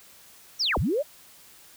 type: linear two-way sweep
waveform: sine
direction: down then up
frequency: 5920 to 36.48 to 630 Hz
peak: -22 dBFS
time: 0.59-1.03 s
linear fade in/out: 20 ms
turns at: 0.78 s
effects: white hiss -52 dBFS RMS until 1.76 s

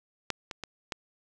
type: clicks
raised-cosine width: 0.2 ms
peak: -11 / -19 / -19 / -15 dBFS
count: 4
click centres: 0.303 / 0.512 / 0.637 / 0.922 s
effects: none

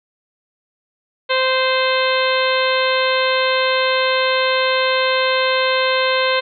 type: harmonic tone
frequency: 520 Hz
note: C5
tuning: 11 cents flat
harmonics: 1 / 2 / 3 / 4 / 5 / 6 / 7 / 8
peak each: -18 / -21 / -23 / -24 / -25 / -26 / -26 / -27 dBFS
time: 1.29-6.41 s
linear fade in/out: 20 ms
effects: none

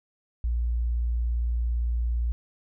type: tone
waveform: sine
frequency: 58.8 Hz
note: A#1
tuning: 16 cents sharp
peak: -23 dBFS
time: 0.44-2.32 s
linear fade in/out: 0 ms
effects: none

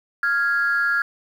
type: tone pair together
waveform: sine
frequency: 1396.9 / 1660 Hz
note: F6 / G#6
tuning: 0 / -1 cents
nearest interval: minor third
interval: 299 cents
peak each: -19 / -20 dBFS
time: 0.23-1.02 s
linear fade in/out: 2 ms
effects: tanh soft clip ceiling -12 dBFS + 8-bit

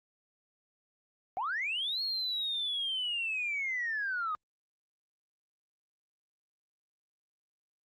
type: linear two-way sweep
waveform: sine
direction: up then down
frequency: 698.5 to 4334 to 1214 Hz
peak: -30 dBFS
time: 1.37-4.35 s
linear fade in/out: 0 ms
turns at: 2.02 s
effects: tanh soft clip ceiling -26 dBFS + Opus 48 kbps

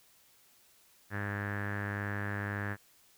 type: tone with low-pass filter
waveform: sawtooth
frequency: 101.8 Hz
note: G#2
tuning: 34 cents flat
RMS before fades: -36 dBFS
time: 1.1-2.77 s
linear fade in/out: 50 ms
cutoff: 1700 Hz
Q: 8
effects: white hiss -64 dBFS RMS until 3.17 s

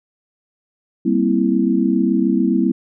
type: chord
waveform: sine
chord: C dominant seventh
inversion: second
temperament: equal with one note detuned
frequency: 196 / 234.4 / 261.6 / 329.6 Hz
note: G3 / Bb3 / C4 / E4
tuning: 0 / +10 / 0 / 0 cents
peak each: -19 dBFS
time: 1.05-2.72 s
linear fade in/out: 10 ms
effects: none

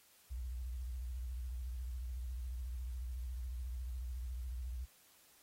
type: tone with vibrato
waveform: sine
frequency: 61.74 Hz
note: B1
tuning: in tune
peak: -39 dBFS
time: 0.3-4.86 s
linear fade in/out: 20 ms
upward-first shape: sine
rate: 14 Hz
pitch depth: 130 cents each way
effects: white hiss -66 dBFS RMS until 5.42 s + AAC 48 kbps

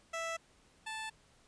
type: tone pair in turn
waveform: 15% pulse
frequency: 659.3 / 878.4 Hz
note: E5 / A5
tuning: 0 / -3 cents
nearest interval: perfect fourth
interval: 497 cents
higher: second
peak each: -30 / -33 dBFS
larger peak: first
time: 0.13-0.37 / 0.86-1.1 s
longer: neither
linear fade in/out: 10 ms
effects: pink hiss -66 dBFS RMS until 1.47 s + resampled to 22050 Hz

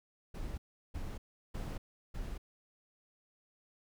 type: noise bursts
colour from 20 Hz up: brown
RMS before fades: -40 dBFS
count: 4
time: 0.34-2.38 s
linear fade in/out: 10 ms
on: 240 ms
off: 360 ms
effects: none

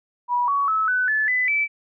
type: tone with pitch steps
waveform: sine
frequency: 973 / 1124.2 / 1298.8 / 1500.6 / 1733.7 / 2003 / 2314 Hz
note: B5 / C#6 / E6 / F#6 / A6 / B6 / D7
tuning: -26 / +24 / -26 / +24 / -26 / +24 / -26 cents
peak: -18 dBFS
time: 0.28-1.68 s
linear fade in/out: 50 ms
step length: 200 ms
effects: none

